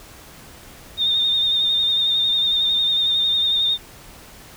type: tone with vibrato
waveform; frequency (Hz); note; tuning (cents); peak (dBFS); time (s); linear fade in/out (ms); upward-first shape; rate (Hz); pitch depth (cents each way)
sine; 3655; A#7; -35; -16; 0.97-3.78; 50; sine; 11; 33
effects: pink hiss -43 dBFS RMS until 4.56 s